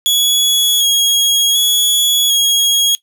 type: tone with vibrato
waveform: sawtooth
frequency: 3336 Hz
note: G#7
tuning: 7 cents sharp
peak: -7 dBFS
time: 0.06-2.95 s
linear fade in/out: 0 ms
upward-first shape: square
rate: 0.67 Hz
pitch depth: 20 cents each way
effects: noise-tail reverb RT60 0.1 s tail -18 dB re dry